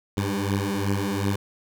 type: beating tone pair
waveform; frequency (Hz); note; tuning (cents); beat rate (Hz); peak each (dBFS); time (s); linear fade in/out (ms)
15% pulse; 98 / 100.7; G2 / G2; 0 / +47; 2.7; -20; 0.17-1.36; 5
effects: none